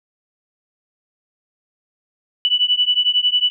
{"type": "beating tone pair", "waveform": "sine", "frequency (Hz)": [2960, 2971], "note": ["F#7", "F#7"], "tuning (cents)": [0, 6], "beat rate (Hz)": 11, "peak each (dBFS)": -17, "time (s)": [2.45, 3.5], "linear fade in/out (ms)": 0, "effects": []}